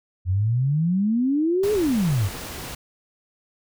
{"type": "exponential two-way sweep", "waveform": "sine", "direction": "up then down", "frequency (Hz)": [87, 433.9, 87], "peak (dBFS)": -18, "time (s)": [0.25, 2.3], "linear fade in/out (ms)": 50, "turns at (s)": 1.73}
{"type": "noise", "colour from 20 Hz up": "pink", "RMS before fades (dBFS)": -34, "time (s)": [1.63, 2.75], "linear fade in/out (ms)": 5}
{"effects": []}